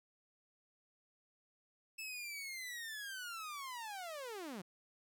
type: linear sweep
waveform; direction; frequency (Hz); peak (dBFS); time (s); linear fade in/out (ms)
sawtooth; down; 2637 to 165.4; -40; 1.98-4.62; 10
effects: none